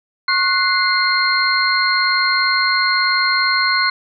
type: tone cluster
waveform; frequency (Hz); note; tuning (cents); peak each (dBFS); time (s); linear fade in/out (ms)
sine; 1083 / 1471 / 2086 / 4214; C#6 / F#6 / C7 / C8; -41 / -11 / -6 / +12; -19; 0.28-3.9; 5
effects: none